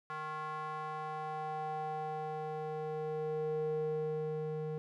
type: tone with band-pass filter sweep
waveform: square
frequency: 154.7 Hz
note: D#3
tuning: 10 cents flat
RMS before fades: -38 dBFS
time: 0.1-4.78 s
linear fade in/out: 0 ms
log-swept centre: 1200 to 350 Hz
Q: 3.4
effects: none